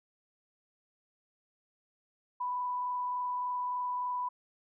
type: tone with frequency modulation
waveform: sine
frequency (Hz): 991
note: B5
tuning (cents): +6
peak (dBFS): -31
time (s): 2.4-4.29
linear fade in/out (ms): 10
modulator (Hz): 23.4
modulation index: 0.35
effects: none